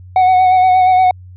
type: tone with vibrato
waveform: triangle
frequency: 741 Hz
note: F#5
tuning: 2 cents sharp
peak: -5 dBFS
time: 0.16-1.11 s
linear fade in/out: 2 ms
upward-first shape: sine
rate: 8.5 Hz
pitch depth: 24 cents each way
effects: added 91 Hz sine -33 dBFS peak until 1.36 s + resampled to 8000 Hz